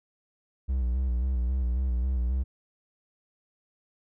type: tone with vibrato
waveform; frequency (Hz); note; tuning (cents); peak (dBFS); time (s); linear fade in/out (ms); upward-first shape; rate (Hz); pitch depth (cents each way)
triangle; 62.7; B1; +27; -22; 0.68-2.44; 20; square; 3.7; 64
effects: none